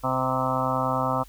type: harmonic tone with a mistuned harmonic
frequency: 129.8 Hz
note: C3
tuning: 13 cents flat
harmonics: 1 / 2 / 4 / 5 / 6 / 7 / 8 / 9 / 10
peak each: -31 / -31 / -31 / -31 / -31 / -31 / -31 / -31 / -31 dBFS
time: 0.03-1.24 s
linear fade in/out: 20 ms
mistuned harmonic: 7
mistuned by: +21 cents
effects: added 46 Hz sine -47 dBFS peak until 1.28 s + white hiss -55 dBFS RMS until 1.28 s